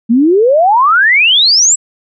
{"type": "exponential sweep", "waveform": "sine", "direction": "up", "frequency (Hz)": [220, 7902], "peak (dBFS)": -5, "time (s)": [0.09, 1.76], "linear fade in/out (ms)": 20, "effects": []}